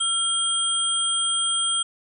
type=tone cluster; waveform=sine; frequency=1362 / 3220 / 8100 Hz; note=F6 / G7 / B8; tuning=-44 / +46 / +43 cents; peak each=-31 / -23 / -24 dBFS; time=0-1.83 s; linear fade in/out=10 ms; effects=none